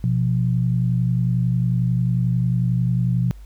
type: tone pair together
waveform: sine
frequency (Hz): 123.47 / 174.61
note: B2 / F3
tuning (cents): 0 / 0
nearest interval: tritone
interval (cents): 600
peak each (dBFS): -18 / -22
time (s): 0.04-3.31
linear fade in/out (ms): 0
effects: added 50 Hz sine -37 dBFS peak until 3.45 s + pink hiss -57 dBFS RMS until 3.45 s